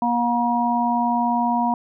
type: harmonic tone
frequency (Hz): 238.7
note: A#3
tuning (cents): +41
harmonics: 1 / 3 / 4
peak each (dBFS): -22 / -23 / -21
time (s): 0.02-1.74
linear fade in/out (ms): 2
effects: none